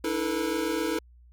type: tone cluster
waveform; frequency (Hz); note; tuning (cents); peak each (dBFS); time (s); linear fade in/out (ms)
square; 297.2 / 324.3 / 440.9 / 486.4; D4 / E4 / A4 / B4; +21 / -28 / +4 / -26; -36 / -30 / -33 / -34; 0.04-0.99; 5
effects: added 60 Hz sine -51 dBFS peak until 1.32 s